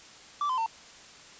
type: tone with pitch steps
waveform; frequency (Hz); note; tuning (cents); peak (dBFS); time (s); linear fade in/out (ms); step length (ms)
triangle; 1165 / 1026 / 903.5; D6 / C6 / A5; -14 / -34 / +46; -24; 0.41-0.662; 2; 84
effects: white hiss -50 dBFS RMS until 1.39 s + resampled to 16000 Hz